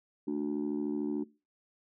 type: chord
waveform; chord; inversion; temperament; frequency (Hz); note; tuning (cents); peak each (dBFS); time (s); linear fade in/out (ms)
sine; D major; second; just; 220.2 / 293.7 / 367.1; A3 / D4 / F#4; +2 / 0 / -14; -35 / -31 / -35; 0.27-1.24; 10
effects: noise-tail reverb RT60 0.3 s tail -22 dB re dry + tanh soft clip ceiling -25 dBFS